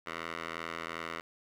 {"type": "tone with band-pass filter", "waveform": "10% pulse", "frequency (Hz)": 82.7, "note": "E2", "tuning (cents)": 6, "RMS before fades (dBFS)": -40, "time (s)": [0.06, 1.21], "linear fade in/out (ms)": 10, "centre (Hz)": 1700, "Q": 1.2, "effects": ["10-bit"]}